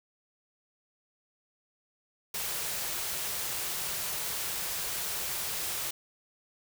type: band-stop noise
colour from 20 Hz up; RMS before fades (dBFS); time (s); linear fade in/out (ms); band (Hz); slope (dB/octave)
white; -34; 2.34-5.91; 5; 210 to 320; 96
effects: none